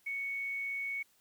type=tone with quantisation; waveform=sine; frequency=2221 Hz; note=C#7; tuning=3 cents sharp; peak=-34 dBFS; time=0.06-1.03 s; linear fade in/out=10 ms; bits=10; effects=white hiss -69 dBFS RMS until 1.2 s